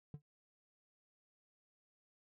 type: tone with exponential decay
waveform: triangle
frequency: 146.83 Hz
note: D3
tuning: in tune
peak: -39 dBFS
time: 0.14-0.22 s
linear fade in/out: 2 ms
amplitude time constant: 16 ms
effects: none